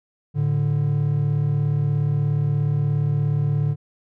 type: tone pair together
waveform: triangle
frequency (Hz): 109.92 / 146.83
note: A2 / D3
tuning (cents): -1 / 0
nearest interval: perfect fourth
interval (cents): 501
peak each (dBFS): -21 / -17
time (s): 0.34-3.76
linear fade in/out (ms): 50
effects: tanh soft clip ceiling -9 dBFS